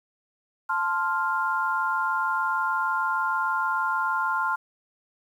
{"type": "chord", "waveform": "sine", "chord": "F major", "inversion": "first", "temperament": "equal", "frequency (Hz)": [880, 1046.5, 1396.9], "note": ["A5", "C6", "F6"], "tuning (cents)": [0, 0, 0], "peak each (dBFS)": [-29, -27, -26], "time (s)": [0.69, 4.56], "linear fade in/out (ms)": 10, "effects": ["9-bit"]}